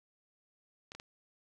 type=clicks; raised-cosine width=0.2 ms; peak=-30 dBFS; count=3; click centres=0.919 / 0.95 / 0.999 s; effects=none